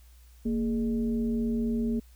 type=tone with frequency modulation; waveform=sine; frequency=230.9 Hz; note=A#3; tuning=16 cents flat; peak=-25 dBFS; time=0.45-2 s; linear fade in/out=10 ms; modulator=186 Hz; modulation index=0.61; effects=added 60 Hz sine -51 dBFS peak until 2.15 s + white hiss -63 dBFS RMS until 2.15 s